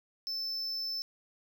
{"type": "tone", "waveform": "triangle", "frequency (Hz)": 5280, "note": "E8", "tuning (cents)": 2, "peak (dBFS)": -32, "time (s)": [0.27, 1.02], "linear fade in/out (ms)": 0, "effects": []}